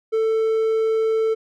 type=tone; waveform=triangle; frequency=443.7 Hz; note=A4; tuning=14 cents sharp; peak=-15 dBFS; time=0.12-1.35 s; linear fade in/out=20 ms; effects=none